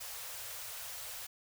white band-stop noise, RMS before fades -44 dBFS, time 0-1.27 s, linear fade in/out 10 ms, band 130 to 450 Hz, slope 96 dB/octave, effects none

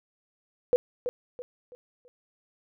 sine tone with echo, 493.9 Hz, B4, in tune, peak -17 dBFS, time 0.73-0.76 s, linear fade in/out 0 ms, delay 330 ms, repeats 4, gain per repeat -9 dB, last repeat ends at 2.08 s, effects none

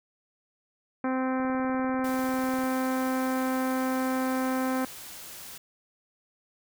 harmonic tone, 259.6 Hz, C4, 13 cents flat, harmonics 1 / 2 / 3 / 4 / 5 / 6 / 7 / 8 / 9, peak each -27 / -33 / -35 / -37 / -39 / -40 / -45 / -48 / -48 dBFS, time 1.04-4.85 s, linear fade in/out 2 ms
click train, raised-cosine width 2 ms, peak -33 dBFS, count 26, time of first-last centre 1.4-2.638 s, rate 20.2 Hz
white noise, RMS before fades -43 dBFS, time 2.04-5.58 s, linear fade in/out 5 ms
effects none

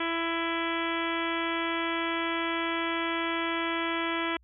harmonic tone, 332.7 Hz, E4, 16 cents sharp, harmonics 1 / 2 / 3 / 4 / 5 / 6 / 7 / 8 / 9 / 10, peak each -32 / -38 / -35 / -36 / -38 / -37 / -37 / -43 / -42 / -40 dBFS, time 0-4.37 s, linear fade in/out 5 ms, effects added 60 Hz sine -58 dBFS peak until 4.43 s

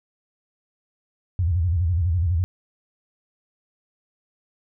sine tone with vibrato, 86 Hz, F2, 26 cents flat, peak -18 dBFS, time 1.39-2.44 s, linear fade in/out 0 ms, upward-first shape square, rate 12 Hz, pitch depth 130 cents each way, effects none

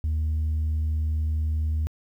sine tone, 77.78 Hz, D#2, in tune, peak -20 dBFS, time 0.04-1.87 s, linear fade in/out 0 ms, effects tanh soft clip ceiling -21 dBFS + 10-bit

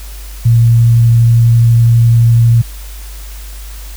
sine tone with vibrato, 116.54 Hz, A#2, in tune, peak -4 dBFS, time 0.45-2.62 s, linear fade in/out 10 ms, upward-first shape sine, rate 12 Hz, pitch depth 8 cents each way, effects added 50 Hz sine -25 dBFS peak until 3.96 s + white hiss -35 dBFS RMS until 3.96 s

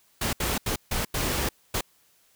pink noise bursts at uneven times, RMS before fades -27 dBFS, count 6, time 0.21-0.33 / 0.4-0.58 / 0.66-0.76 / 0.91-1.05 / 1.14-1.49 / 1.74-1.81 s, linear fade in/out 5 ms, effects white hiss -63 dBFS RMS until 2.35 s

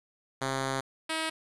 5% pulse tone pair in turn, 133.8 / 319.6 Hz, C3 / D#4, +39 / +47 cents, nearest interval octave + minor third, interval 1508 cents, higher second, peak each -18 dBFS, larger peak neither, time 0.41-0.81 / 1.09-1.3 s, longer first, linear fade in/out 10 ms, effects resampled to 24000 Hz + 9-bit

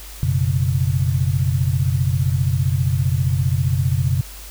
sine chord, F# suspended fourth, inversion none, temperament equal with one note detuned, 90.96 / 123.47 / 138.59 Hz, F#2 / B2 / C#3, -29 / 0 / 0 cents, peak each -20 dBFS, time 0.23-4.21 s, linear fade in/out 0 ms, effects added 50 Hz sine -36 dBFS peak until 4.5 s + white hiss -39 dBFS RMS until 4.5 s

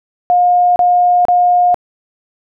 sine tone bursts, 713 Hz, F5, 36 cents sharp, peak -7 dBFS, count 3, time 0.3-1.744 s, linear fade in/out 0 ms, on 460 ms, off 32 ms, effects none

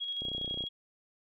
sine tone with tremolo, 3301 Hz, G#7, 11 cents flat, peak -32 dBFS, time 0-0.69 s, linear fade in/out 20 ms, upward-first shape square, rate 12 Hz, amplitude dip 35%
click train, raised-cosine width 2 ms, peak -29 dBFS, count 14, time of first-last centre 0.22-0.639 s, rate 31 Hz
effects none

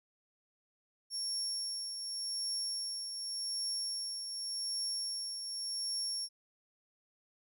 35% pulse tone with tremolo, 5500 Hz, F8, 27 cents flat, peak -31 dBFS, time 1.1-6.29 s, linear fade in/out 50 ms, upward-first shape triangle, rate 0.87 Hz, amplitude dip 50%, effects none

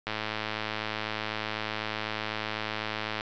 click train, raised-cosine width 0.3 ms, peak -15 dBFS, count 340, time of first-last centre 0.07-3.209 s, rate 108 Hz, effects resampled to 16000 Hz

